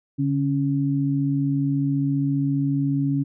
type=tone pair together; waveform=sine; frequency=142.5 / 277.2 Hz; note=C#3 / C#4; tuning=+48 / 0 cents; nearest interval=octave; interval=1152 cents; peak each=-22 dBFS; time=0.18-3.24 s; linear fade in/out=20 ms; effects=none